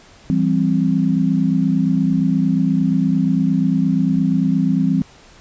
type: chord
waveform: sine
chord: C major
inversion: first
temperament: equal with one note detuned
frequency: 167.4 / 196 / 261.6 Hz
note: E3 / G3 / C4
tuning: +27 / 0 / 0 cents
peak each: -18 dBFS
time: 0.3-5.02 s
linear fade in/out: 0 ms
effects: pink hiss -46 dBFS RMS until 5.4 s + resampled to 16000 Hz